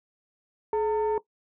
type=tone pair together; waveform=sine; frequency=425.8 / 909 Hz; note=G#4 / A#5; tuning=+43 / -44 cents; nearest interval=octave + minor second; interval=1313 cents; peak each=-22 / -26 dBFS; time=0.73-1.18 s; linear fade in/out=2 ms; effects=noise-tail reverb RT60 0.1 s tail -17 dB re dry + tanh soft clip ceiling -19 dBFS